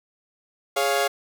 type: chord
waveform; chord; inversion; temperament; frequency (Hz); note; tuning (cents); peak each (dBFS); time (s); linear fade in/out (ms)
sawtooth; Db major; second; equal; 415.3 / 554.4 / 698.5; Ab4 / Db5 / F5; 0 / 0 / 0; -22 / -21 / -20; 0.76-1.08; 10
effects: none